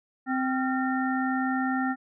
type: harmonic tone with a mistuned harmonic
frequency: 260.3 Hz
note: C4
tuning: 9 cents flat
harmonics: 1 / 3 / 5 / 7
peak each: -26 / -31 / -33 / -34 dBFS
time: 0.26-1.96 s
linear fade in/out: 50 ms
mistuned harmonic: 5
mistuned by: +97 cents
effects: none